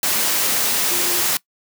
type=tone in noise; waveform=sine; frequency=352 Hz; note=F4; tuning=14 cents sharp; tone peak=-30 dBFS; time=0.91-1.22 s; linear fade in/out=2 ms; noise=white; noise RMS=-19 dBFS; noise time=0.03-1.37 s; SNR=-14 dB; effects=noise-tail reverb RT60 0.1 s tail -21 dB re dry + high-pass 150 Hz 12 dB/octave